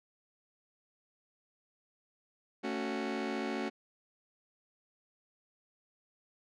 sawtooth chord, F# minor, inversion first, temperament just, 222 / 277.5 / 370 Hz, A3 / C#4 / F#4, +16 / +2 / 0 cents, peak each -34 dBFS, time 2.63-3.7 s, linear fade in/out 20 ms, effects low-pass 4000 Hz 12 dB/octave

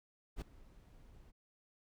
brown noise with ADSR envelope, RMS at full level -37 dBFS, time 0.36-1.32 s, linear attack 57 ms, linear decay 4 ms, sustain -22 dB, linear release 24 ms, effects none

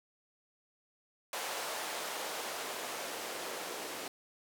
blue noise with band-pass filter sweep, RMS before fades -40 dBFS, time 1.33-4.08 s, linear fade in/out 2 ms, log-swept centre 640 to 400 Hz, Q 1.2, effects none

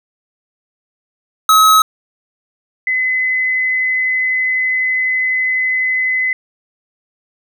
square / sine tone pair in turn, 1281 / 2028 Hz, E6 / B6, -50 / +45 cents, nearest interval minor sixth, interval 795 cents, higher second, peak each -7 / -13 dBFS, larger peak first, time 1.49-1.82 / 2.87-6.33 s, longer second, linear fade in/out 2 ms, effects none

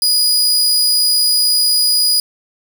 sawtooth tone, 4919 Hz, D#8, 21 cents flat, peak -8 dBFS, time 0.02-2.2 s, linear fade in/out 2 ms, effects none

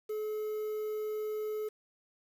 triangle tone with quantisation, 428.2 Hz, A4, 47 cents flat, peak -31 dBFS, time 0.09-1.69 s, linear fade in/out 10 ms, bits 9, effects none

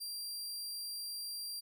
sawtooth tone, 4737 Hz, D8, 14 cents sharp, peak -37 dBFS, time 0-1.61 s, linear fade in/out 20 ms, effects none

